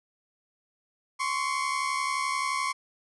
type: tone pair together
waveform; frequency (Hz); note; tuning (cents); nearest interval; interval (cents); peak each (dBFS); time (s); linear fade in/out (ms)
30% pulse; 1046.5 / 1118; C6 / C#6; 0 / +14; minor second; 114; -27 / -27; 1.19-2.73; 20
effects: resampled to 24000 Hz